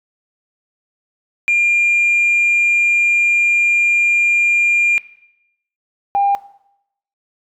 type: tone pair in turn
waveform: sine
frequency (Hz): 2400 / 800.9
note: D7 / G5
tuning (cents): +37 / +37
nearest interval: octave + perfect fifth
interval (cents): 1900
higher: first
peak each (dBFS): -10 / -11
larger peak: first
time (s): 1.48-4.98 / 6.15-6.35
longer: first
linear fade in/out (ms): 0
effects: noise-tail reverb RT60 0.8 s tail -18 dB re dry + tanh soft clip ceiling -8 dBFS